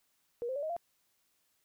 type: tone with pitch steps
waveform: sine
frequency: 475.3 / 521.3 / 571.8 / 627.2 / 687.9 Hz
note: A#4 / C5 / D5 / D#5 / F5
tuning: +34 / -6 / -46 / +14 / -26 cents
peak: -33 dBFS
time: 0.42-0.765 s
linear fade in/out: 0 ms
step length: 69 ms
effects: white hiss -75 dBFS RMS until 1.64 s